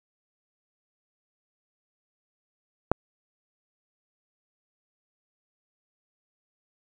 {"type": "click", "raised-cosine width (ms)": 1, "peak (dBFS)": -5, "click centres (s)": 2.916, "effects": []}